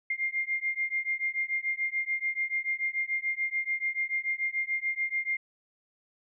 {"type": "beating tone pair", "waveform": "sine", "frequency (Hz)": [2109, 2115.9], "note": ["C7", "C7"], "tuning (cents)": [13, 19], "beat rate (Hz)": 6.9, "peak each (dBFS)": [-31, -31], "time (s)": [0.1, 5.37], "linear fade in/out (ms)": 5, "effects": []}